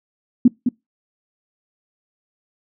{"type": "tone with echo", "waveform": "sine", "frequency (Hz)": 245.5, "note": "B3", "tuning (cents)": -10, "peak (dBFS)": -6, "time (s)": [0.45, 0.48], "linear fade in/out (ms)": 5, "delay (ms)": 210, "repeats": 1, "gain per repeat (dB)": -7, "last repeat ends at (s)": 0.69, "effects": ["noise-tail reverb RT60 0.2 s tail -25 dB re dry"]}